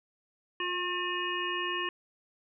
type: harmonic tone with a mistuned harmonic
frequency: 359.6 Hz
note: F#4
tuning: 49 cents flat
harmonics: 1 / 3 / 5 / 7 / 8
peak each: -37 / -35 / -36 / -39 / -36 dBFS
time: 0.6-1.89 s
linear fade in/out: 2 ms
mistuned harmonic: 1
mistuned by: -27 cents
effects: none